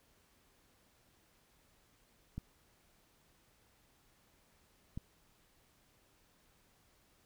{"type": "clicks", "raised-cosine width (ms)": 5, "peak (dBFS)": -28, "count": 2, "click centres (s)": [2.38, 4.975], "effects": ["pink hiss -70 dBFS RMS until 7.25 s"]}